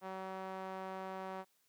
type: tone with band-pass filter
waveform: sawtooth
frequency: 189.4 Hz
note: F#3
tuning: 41 cents sharp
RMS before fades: -44 dBFS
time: 0.01-1.45 s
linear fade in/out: 50 ms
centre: 850 Hz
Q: 1.3
effects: white hiss -75 dBFS RMS until 1.68 s + high-pass 80 Hz 12 dB/octave